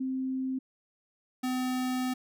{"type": "tone pair in turn", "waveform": ["sine", "square"], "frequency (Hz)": [261.6, 254.6], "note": ["C4", "C4"], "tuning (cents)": [0, -47], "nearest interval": "unison", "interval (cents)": 47, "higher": "first", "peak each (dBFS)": [-29, -29], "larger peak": "neither", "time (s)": [[0, 0.59], [1.43, 2.14]], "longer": "second", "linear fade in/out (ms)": 10, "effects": []}